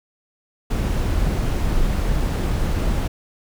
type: noise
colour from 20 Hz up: brown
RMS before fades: -20 dBFS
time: 0.7-3.08 s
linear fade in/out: 10 ms
effects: none